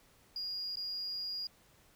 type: tone with dropouts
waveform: sine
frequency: 4854 Hz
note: D#8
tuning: 44 cents flat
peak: -35 dBFS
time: 0.36-1.47 s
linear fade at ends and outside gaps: 2 ms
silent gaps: 0.757-0.77 s
effects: tanh soft clip ceiling -33 dBFS + pink hiss -65 dBFS RMS until 1.95 s